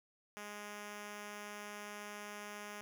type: tone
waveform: 5% pulse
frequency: 207.3 Hz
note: G#3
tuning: 3 cents flat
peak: -34 dBFS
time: 0.37-2.81 s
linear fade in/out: 0 ms
effects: none